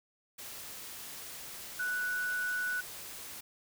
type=tone in noise; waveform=sine; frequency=1480 Hz; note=F#6; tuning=in tune; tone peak=-31 dBFS; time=1.79-2.81 s; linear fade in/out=10 ms; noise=white; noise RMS=-45 dBFS; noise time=0.38-3.41 s; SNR=+11 dB; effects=none